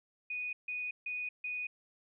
sine tone bursts, 2478 Hz, D#7, 8 cents flat, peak -35 dBFS, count 4, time 0.3-1.67 s, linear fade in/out 5 ms, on 230 ms, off 150 ms, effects none

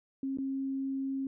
sine tone with dropouts, 269.6 Hz, C#4, 48 cents flat, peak -31 dBFS, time 0.23-1.27 s, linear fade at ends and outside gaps 2 ms, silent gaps 0.373-0.385 s, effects none

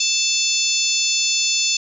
harmonic tone with a mistuned harmonic, 880 Hz, A5, in tune, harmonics 3 / 4 / 5 / 6 / 7 / 8, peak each -24 / -24 / -24 / -24 / -24 / -24 dBFS, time 0-1.77 s, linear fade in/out 5 ms, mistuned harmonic 6, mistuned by -15 cents, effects none

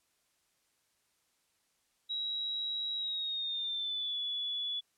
sine tone with pitch glide, 3862 to 3421 Hz, B7 to A7, -39 to -49 cents, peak -33 dBFS, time 2.09-4.81 s, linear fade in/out 20 ms, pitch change -210 cents, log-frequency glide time 2.96-4.17 s, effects white hiss -75 dBFS RMS until 4.97 s + low-pass 11000 Hz 12 dB/octave

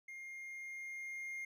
triangle tone with level ramp, 2123 Hz, C7, 25 cents sharp, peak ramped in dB -45 to -39 dBFS, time 0.08-1.45 s, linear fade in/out 5 ms, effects none

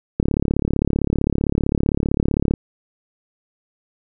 click train, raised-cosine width 3 ms, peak -5 dBFS, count 84, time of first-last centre 0.2-2.538 s, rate 35.5 Hz, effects none

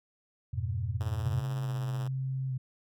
sine chord, F diminished, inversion none, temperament equal with one note detuned, 87.31 / 103.83 / 122.41 Hz, F2 / Ab2 / Cb3, 0 / 0 / -15 cents, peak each -34 dBFS, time 0.53-1.42 s, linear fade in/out 10 ms
5% pulse tone with tremolo, 108.9 Hz, A2, 17 cents flat, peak -30 dBFS, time 1-2.08 s, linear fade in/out 10 ms, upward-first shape sine, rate 16 Hz, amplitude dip 35%
sine tone with vibrato, 130.81 Hz, C3, in tune, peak -30 dBFS, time 1.25-2.58 s, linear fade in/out 10 ms, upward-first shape square, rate 1.2 Hz, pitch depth 20 cents each way
effects none

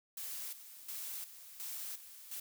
blue noise with tremolo, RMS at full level -43 dBFS, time 0.17-2.4 s, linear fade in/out 5 ms, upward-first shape square, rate 1.4 Hz, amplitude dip 70%, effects none

